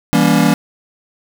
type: chord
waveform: square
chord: E diminished seventh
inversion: none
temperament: just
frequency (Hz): 164.81 / 197.78 / 237.3 / 284.8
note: E3 / G3 / Bb3 / Db4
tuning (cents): 0 / +16 / +31 / +47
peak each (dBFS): -16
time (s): 0.13-0.54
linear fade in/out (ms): 0
effects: none